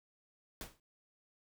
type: noise with exponential decay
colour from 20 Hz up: pink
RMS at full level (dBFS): -41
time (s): 0.61-0.8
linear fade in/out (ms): 1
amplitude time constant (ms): 41
effects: none